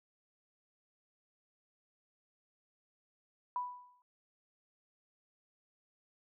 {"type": "tone with exponential decay", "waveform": "sine", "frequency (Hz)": 987.8, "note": "B5", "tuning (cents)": 0, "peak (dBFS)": -31, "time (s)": [3.56, 4.02], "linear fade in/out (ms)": 1, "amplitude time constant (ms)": 100, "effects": []}